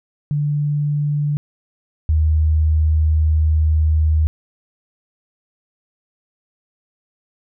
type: tone pair in turn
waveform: sine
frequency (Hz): 146.83 / 77.93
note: D3 / D#2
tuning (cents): 0 / +3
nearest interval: major seventh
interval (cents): 1097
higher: first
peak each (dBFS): -16 / -12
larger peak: second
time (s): 0.31-1.37 / 2.09-4.27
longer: second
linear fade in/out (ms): 0
effects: none